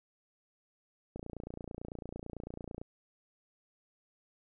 click train, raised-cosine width 2 ms, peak -28 dBFS, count 49, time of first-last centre 1.16-2.815 s, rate 29 Hz, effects none

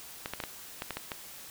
clicks, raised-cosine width 0.3 ms, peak -18 dBFS, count 8, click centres 0.259 / 0.336 / 0.402 / 0.438 / 0.821 / 0.907 / 0.97 / 1.118 s, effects white hiss -47 dBFS RMS until 1.5 s

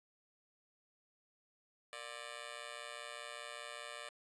10% pulse tone with amplitude modulation, 590 Hz, D5, 8 cents sharp, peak -33 dBFS, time 1.93-4.09 s, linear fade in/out 0 ms, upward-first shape sine, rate 125 Hz, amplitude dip 100%, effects resampled to 22050 Hz

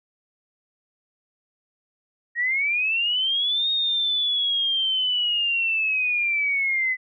sine linear two-way sweep, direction up then down, 1864.7 to 3729 to 2008 Hz, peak -20 dBFS, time 2.35-6.97 s, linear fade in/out 50 ms, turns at 3.7 s, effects none

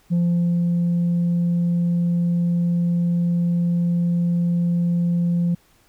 sine tone with ADSR envelope, 172.8 Hz, F3, 18 cents flat, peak -13 dBFS, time 0.1-5.55 s, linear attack 30 ms, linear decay 500 ms, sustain -2 dB, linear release 9 ms, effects tanh soft clip ceiling -15 dBFS + pink hiss -58 dBFS RMS until 5.88 s

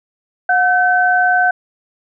sine tone pair together, 725 / 1530.5 Hz, F#5 / G6, -35 / -42 cents, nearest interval octave + minor second, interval 1293 cents, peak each -13 dBFS, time 0.49-1.51 s, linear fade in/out 5 ms, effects none

